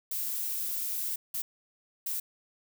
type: noise bursts at uneven times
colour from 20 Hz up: violet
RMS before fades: -33 dBFS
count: 3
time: 0.11-1.16 / 1.34-1.42 / 2.06-2.2 s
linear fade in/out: 5 ms
effects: none